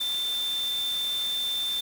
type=tone in noise; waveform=sine; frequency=3561 Hz; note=A7; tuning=20 cents sharp; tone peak=-26 dBFS; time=0-1.81 s; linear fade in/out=10 ms; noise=white; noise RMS=-39 dBFS; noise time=0-1.81 s; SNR=+10 dB; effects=none